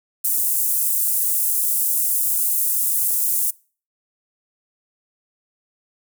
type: high-pass noise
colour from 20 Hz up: pink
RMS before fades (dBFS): -20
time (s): 0.24-3.51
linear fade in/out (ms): 10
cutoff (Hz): 9500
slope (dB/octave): 24
effects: noise-tail reverb RT60 0.4 s tail -24 dB re dry